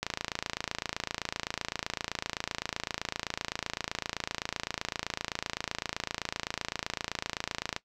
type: click train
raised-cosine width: 0.2 ms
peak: -13 dBFS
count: 216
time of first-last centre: 0.03-7.764 s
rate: 27.8 Hz
effects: noise-tail reverb RT60 0.1 s tail -17 dB re dry